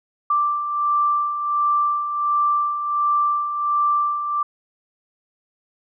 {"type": "beating tone pair", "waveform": "sine", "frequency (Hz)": [1174.7, 1176.1], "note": ["D6", "D6"], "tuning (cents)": [0, 2], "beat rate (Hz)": 1.4, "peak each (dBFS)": [-26, -18], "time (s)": [0.3, 4.43], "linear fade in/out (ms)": 5, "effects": []}